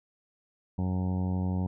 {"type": "harmonic tone", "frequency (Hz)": 92, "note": "F#2", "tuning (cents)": -9, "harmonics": [1, 2, 3, 4, 5, 6, 7, 8, 9, 10], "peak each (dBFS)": [-29, -30, -39, -46, -47, -48, -53, -48, -48, -49], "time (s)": [0.78, 1.67], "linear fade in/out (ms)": 5, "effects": []}